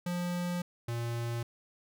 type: tone pair in turn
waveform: square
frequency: 176.3 / 117.67 Hz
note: F3 / A#2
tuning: +17 / +17 cents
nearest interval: perfect fifth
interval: 700 cents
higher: first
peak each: -32 / -33 dBFS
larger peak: first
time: 0.06-0.62 / 0.88-1.43 s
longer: first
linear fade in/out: 5 ms
effects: none